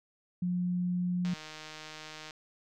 sine tone, 178.6 Hz, F3, 39 cents sharp, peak -28 dBFS, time 0.42-1.34 s, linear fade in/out 5 ms
click train, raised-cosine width 0.2 ms, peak -27 dBFS, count 165, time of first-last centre 1.25-2.308 s, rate 155 Hz
effects none

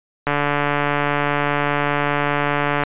click train, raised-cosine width 0.5 ms, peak -4 dBFS, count 373, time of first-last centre 0.27-2.836 s, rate 145 Hz, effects resampled to 8000 Hz

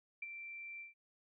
sine tone with ADSR envelope, 2349 Hz, D7, in tune, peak -38 dBFS, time 0.22-0.94 s, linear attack 6 ms, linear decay 25 ms, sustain -7 dB, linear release 140 ms, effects none

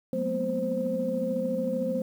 sine tone cluster, 183.2 / 215.6 / 237.5 / 251.1 / 523 Hz, F#3 / A3 / A#3 / B3 / C5, -17 / -35 / +33 / +29 / -1 cents, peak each -34 / -34 / -34 / -34 / -28 dBFS, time 0.13-2.02 s, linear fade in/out 2 ms, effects tanh soft clip ceiling -15 dBFS + 9-bit

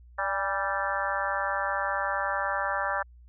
harmonic tone with a mistuned harmonic, 195.1 Hz, G3, 8 cents flat, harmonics 3 / 4 / 5 / 6 / 7 / 8 / 9, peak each -34 / -34 / -34 / -34 / -34 / -34 / -34 dBFS, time 0.18-3.03 s, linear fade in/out 10 ms, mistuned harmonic 4, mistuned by +54 cents, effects added 60 Hz sine -49 dBFS peak until 3.28 s

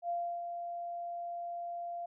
sine tone with ADSR envelope, 692 Hz, F5, 16 cents flat, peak -31 dBFS, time 0.02-2.06 s, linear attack 73 ms, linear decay 320 ms, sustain -6 dB, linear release 7 ms, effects none

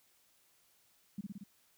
sine tone with echo, 200 Hz, G3, 35 cents sharp, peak -36 dBFS, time 1.18-1.21 s, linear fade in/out 5 ms, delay 57 ms, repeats 4, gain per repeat -2 dB, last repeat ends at 1.438 s, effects white hiss -70 dBFS RMS until 1.77 s

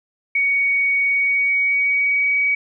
sine tone with pitch glide, 2239 to 2265 Hz, C#7 to C#7, +17 to +37 cents, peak -15 dBFS, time 0.35-2.55 s, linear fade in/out 5 ms, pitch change +20 cents, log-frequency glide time 1.06-2.34 s, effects none

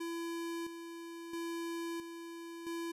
square tone with tremolo, 336 Hz, E4, 33 cents sharp, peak -38 dBFS, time 0-2.92 s, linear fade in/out 10 ms, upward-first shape square, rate 0.75 Hz, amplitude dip 55%, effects resampled to 32000 Hz

